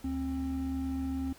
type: tone pair together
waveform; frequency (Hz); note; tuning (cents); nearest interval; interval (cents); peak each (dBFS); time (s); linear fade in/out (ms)
triangle; 74.6 / 265.6; D2 / C4; +28 / +26; octave + minor seventh; 2198; -35 / -30; 0.04-1.33; 5
effects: pink hiss -56 dBFS RMS until 1.38 s